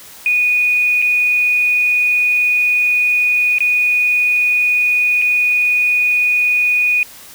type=tone with dropouts; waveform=sine; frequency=2469 Hz; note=D#7; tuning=14 cents flat; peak=-11 dBFS; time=0.26-7.03 s; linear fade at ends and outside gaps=1 ms; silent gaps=1.018-1.023 / 3.584-3.605 / 5.217-5.221 s; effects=white hiss -38 dBFS RMS until 7.34 s